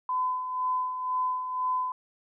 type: tone with tremolo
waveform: sine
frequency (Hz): 1013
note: B5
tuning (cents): +44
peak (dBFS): -24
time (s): 0.09-1.92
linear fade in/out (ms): 2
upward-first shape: sine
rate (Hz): 2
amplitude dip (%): 55
effects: none